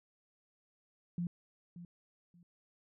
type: tone with echo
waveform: sine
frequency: 173.7 Hz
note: F3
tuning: 9 cents flat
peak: -33 dBFS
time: 1.18-1.27 s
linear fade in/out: 2 ms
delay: 580 ms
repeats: 2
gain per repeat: -13 dB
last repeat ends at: 2.43 s
effects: none